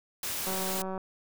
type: noise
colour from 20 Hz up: white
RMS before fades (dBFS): -34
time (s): 0.23-0.82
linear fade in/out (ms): 2
type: click train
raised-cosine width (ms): 1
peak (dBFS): -23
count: 97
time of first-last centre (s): 0.47-0.978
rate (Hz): 189
effects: none